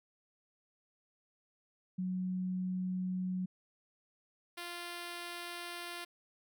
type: tone pair in turn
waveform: sine / 5% pulse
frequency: 184.2 / 347.7 Hz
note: F#3 / F4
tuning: -7 / -8 cents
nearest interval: major seventh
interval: 1099 cents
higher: second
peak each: -33 / -30 dBFS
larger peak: second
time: 1.98-3.46 / 4.57-6.05 s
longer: neither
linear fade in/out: 10 ms
effects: none